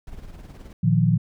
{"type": "noise with tremolo", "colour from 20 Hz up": "brown", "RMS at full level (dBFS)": -37, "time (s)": [0.07, 0.73], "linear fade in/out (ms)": 2, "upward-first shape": "sine", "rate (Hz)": 19, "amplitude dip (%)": 55}
{"type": "chord", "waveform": "sine", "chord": "Bb suspended fourth", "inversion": "none", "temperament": "just", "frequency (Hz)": [116.54, 155.39, 174.81], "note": ["Bb2", "Eb3", "F3"], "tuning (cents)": [0, -2, 2], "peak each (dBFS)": -20, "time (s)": [0.83, 1.18], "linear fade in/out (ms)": 10}
{"effects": []}